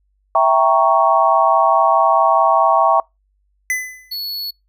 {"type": "chord", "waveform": "sine", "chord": "E diminished seventh", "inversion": "none", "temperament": "equal", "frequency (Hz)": [659.3, 784, 932.3, 1108.7], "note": ["E5", "G5", "Bb5", "Db6"], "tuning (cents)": [0, 0, 0, 0], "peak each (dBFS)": [-15, -16, -17, -15], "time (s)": [0.35, 3], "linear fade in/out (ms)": 2}
{"type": "tone with exponential decay", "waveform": "square", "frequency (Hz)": 2013, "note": "B6", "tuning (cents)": 33, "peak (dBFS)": -15, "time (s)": [3.7, 4.16], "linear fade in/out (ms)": 1, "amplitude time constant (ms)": 100}
{"type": "tone", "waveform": "square", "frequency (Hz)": 4400, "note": "C#8", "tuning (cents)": -14, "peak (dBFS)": -23, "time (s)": [4.11, 4.51], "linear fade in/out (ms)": 10}
{"effects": ["noise-tail reverb RT60 0.2 s tail -26 dB re dry", "added 49 Hz sine -60 dBFS peak until 4.68 s"]}